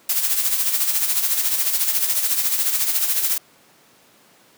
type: noise with tremolo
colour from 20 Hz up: blue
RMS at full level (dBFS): -18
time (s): 0.09-3.38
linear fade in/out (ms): 5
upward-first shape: sine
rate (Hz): 14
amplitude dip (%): 55
effects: pink hiss -53 dBFS RMS until 4.57 s + high-pass 200 Hz 12 dB/octave